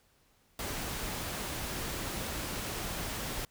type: noise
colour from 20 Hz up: pink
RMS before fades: -37 dBFS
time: 0.59-3.45 s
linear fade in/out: 2 ms
effects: pink hiss -68 dBFS RMS until 3.5 s